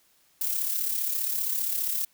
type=noise with amplitude modulation; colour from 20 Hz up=violet; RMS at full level=-26 dBFS; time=0.41-2.05 s; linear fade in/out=5 ms; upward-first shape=sine; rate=35.1 Hz; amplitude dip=50%; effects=white hiss -64 dBFS RMS until 2.13 s